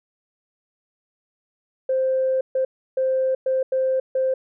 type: tone bursts at uneven times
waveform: sine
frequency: 523.3 Hz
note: C5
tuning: in tune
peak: -17 dBFS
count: 6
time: 1.89-2.41 / 2.55-2.65 / 2.97-3.35 / 3.46-3.63 / 3.72-4 / 4.15-4.34 s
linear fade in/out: 5 ms
effects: tanh soft clip ceiling -13 dBFS

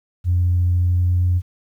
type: tone with pitch glide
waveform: sine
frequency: 88.6 to 89.37 Hz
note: F2 to F2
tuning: +25 to +40 cents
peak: -13 dBFS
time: 0.24-1.42 s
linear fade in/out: 50 ms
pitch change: +15 cents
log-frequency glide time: 0.76-1.26 s
effects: tanh soft clip ceiling -10 dBFS + 9-bit

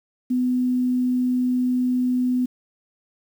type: tone with quantisation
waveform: sine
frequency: 250.8 Hz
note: B3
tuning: 27 cents sharp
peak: -18 dBFS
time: 0.3-2.46 s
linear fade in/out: 10 ms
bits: 8
effects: none

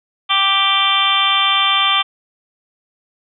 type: harmonic tone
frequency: 392 Hz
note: G4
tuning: in tune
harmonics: 2 / 3 / 4 / 5 / 6 / 7 / 8 / 9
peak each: -24 / -17 / -29 / -27 / -21 / -25 / -17 / -19 dBFS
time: 0.29-2.03 s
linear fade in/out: 20 ms
effects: none

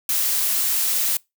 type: noise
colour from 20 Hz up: blue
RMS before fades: -21 dBFS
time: 0.09-1.17 s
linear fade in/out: 2 ms
effects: noise-tail reverb RT60 0.2 s tail -24 dB re dry

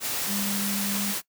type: tone in noise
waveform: sine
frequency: 200.8 Hz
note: G3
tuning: 42 cents sharp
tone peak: -29 dBFS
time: 0.26-1.15 s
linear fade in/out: 50 ms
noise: white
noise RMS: -29 dBFS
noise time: 0-1.22 s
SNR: -3 dB
effects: noise-tail reverb RT60 0.1 s tail -20 dB re dry + high-pass 100 Hz 12 dB/octave

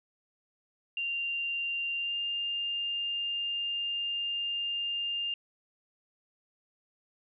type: tone with pitch glide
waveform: sine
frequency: 2781 to 2805 Hz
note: F7 to F7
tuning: -8 to +7 cents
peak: -30 dBFS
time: 0.97-5.34 s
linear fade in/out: 2 ms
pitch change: +15 cents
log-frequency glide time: 1.97-2.15 s
effects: none

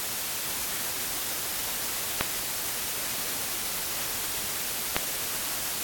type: clicks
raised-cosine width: 0.3 ms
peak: -6 dBFS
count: 2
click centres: 2.21 / 4.965 s
effects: white hiss -31 dBFS RMS until 5.83 s + AAC 64 kbps

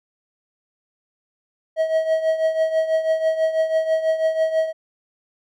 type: tone with tremolo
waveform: triangle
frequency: 640 Hz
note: D#5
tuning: 49 cents sharp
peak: -12 dBFS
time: 1.76-4.73 s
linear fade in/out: 50 ms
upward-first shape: triangle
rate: 6.1 Hz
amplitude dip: 75%
effects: none

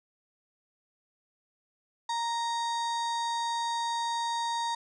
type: harmonic tone with a mistuned harmonic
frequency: 932.3 Hz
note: A#5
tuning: in tune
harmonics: 1 / 2 / 4 / 5 / 6 / 7 / 8 / 9 / 10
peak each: -29 / -42 / -38 / -44 / -52 / -46 / -52 / -56 / -54 dBFS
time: 2.09-4.75 s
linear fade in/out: 5 ms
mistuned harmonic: 9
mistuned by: +23 cents
effects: none

